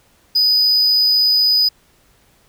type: tone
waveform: triangle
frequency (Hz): 4978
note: D#8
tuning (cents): 0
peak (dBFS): -10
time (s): 0.35-1.69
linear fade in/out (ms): 10
effects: pink hiss -55 dBFS RMS until 2.48 s